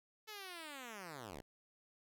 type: linear sweep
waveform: 5% pulse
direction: down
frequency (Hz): 440 to 54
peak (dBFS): -36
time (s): 0.27-1.42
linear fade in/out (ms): 20
effects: none